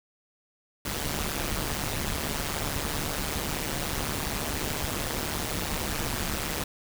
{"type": "noise with amplitude modulation", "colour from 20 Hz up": "pink", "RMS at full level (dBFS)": -27, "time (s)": [0.85, 6.64], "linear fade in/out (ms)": 5, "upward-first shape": "sine", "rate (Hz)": 148, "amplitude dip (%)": 85, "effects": []}